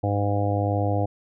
harmonic tone, 101.6 Hz, G#2, 38 cents flat, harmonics 1 / 2 / 3 / 4 / 5 / 6 / 7 / 8, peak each -23 / -36 / -29 / -38 / -29 / -33 / -29 / -34 dBFS, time 0.03-1.06 s, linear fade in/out 10 ms, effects none

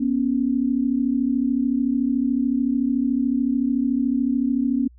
sine tone pair together, 242.6 / 276.3 Hz, B3 / C#4, -31 / -6 cents, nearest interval major second, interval 225 cents, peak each -21 / -21 dBFS, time 0-4.88 s, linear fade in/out 10 ms, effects added 60 Hz sine -46 dBFS peak until 4.98 s

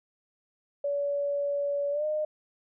sine tone with pitch glide, 570 to 610.9 Hz, C#5 to D#5, +48 to -32 cents, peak -26 dBFS, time 0.84-2.25 s, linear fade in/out 5 ms, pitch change +120 cents, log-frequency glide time 1.91-2.05 s, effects none

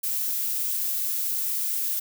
violet noise, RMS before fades -27 dBFS, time 0.03-2 s, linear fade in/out 10 ms, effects none

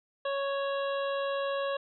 harmonic tone, 554.4 Hz, C#5, in tune, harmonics 1 / 2 / 3 / 5 / 6 / 7, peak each -30 / -36 / -40 / -44 / -46 / -47 dBFS, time 0.25-1.77 s, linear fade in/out 5 ms, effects none

